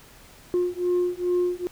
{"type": "beating tone pair", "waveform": "sine", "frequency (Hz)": [355.3, 357.7], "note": ["F4", "F4"], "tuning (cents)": [30, 41], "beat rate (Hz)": 2.4, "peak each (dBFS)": -23, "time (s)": [0.54, 1.67], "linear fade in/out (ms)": 0, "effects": ["tanh soft clip ceiling -17 dBFS", "pink hiss -50 dBFS RMS until 1.71 s"]}